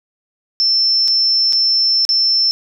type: tone with dropouts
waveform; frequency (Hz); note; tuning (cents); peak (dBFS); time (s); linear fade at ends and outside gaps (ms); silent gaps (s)
sine; 5340; E8; +22; -11; 0.6-2.51; 0; 1.077-1.081 / 1.525-1.531 / 2.051-2.091
effects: none